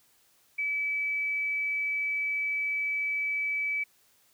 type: tone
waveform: sine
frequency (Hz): 2297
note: D7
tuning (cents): -39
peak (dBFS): -27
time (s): 0.58-3.84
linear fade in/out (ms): 10
effects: white hiss -65 dBFS RMS until 4.33 s